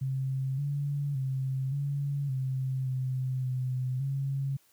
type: tone with pitch steps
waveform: sine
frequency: 133.2 / 143 / 132.7 / 141.6 / 131.5 / 129.7 / 128 / 137 Hz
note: C3 / D3 / C3 / C#3 / C3 / C3 / C3 / C#3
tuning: +31 / -46 / +25 / +37 / +9 / -15 / -38 / -20 cents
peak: -28 dBFS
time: 0.01-4.57 s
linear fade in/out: 10 ms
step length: 570 ms
effects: white hiss -65 dBFS RMS until 4.72 s